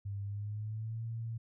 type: tone with pitch glide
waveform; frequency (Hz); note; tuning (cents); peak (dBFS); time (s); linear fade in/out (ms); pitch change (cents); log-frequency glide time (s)
sine; 100 to 114.21; G2 to A#2; +35 to -35; -36; 0.05-1.38; 10; +230; 0.23-1.03
effects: none